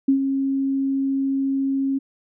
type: tone with ADSR envelope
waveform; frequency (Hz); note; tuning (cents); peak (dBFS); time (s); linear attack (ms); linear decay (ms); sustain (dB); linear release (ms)
sine; 271.4; C#4; -36; -12; 0.08-1.99; 7; 98; -7; 16
effects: none